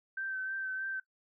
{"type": "tone with vibrato", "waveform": "sine", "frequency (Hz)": 1548, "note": "G6", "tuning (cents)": -22, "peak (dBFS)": -34, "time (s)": [0.17, 1], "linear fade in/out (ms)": 5, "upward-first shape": "sine", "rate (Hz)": 3.2, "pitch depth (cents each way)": 24, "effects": ["noise-tail reverb RT60 0.1 s tail -18 dB re dry"]}